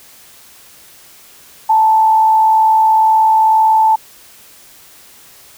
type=tone with frequency modulation; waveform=sine; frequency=879 Hz; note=A5; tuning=2 cents flat; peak=-7 dBFS; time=1.69-3.96 s; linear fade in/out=10 ms; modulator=61.7 Hz; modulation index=0.27; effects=white hiss -42 dBFS RMS until 5.57 s